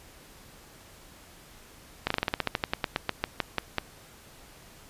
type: slowing click train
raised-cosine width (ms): 0.3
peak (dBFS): -9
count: 19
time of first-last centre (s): 2.07-3.783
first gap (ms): 34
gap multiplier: 1.11
effects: pink hiss -52 dBFS RMS until 4.89 s + resampled to 32000 Hz